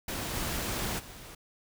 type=noise with level steps; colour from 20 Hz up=pink; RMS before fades=-35 / -33 / -47 dBFS; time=0.08-1.35 s; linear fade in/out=5 ms; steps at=0.33 / 0.98 s; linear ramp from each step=20 ms; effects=none